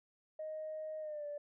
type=tone with pitch glide; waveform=sine; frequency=623 to 584.6 Hz; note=D#5 to D5; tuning=+2 to -8 cents; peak=-39 dBFS; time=0.39-1.38 s; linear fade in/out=5 ms; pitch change=-110 cents; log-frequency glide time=1-1.26 s; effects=tanh soft clip ceiling -35 dBFS